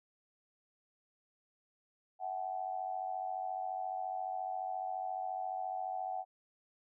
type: tone with amplitude modulation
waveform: sine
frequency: 750 Hz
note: F#5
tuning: 23 cents sharp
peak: -32 dBFS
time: 2.19-6.25 s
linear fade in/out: 50 ms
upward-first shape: sine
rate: 94.4 Hz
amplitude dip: 80%
effects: none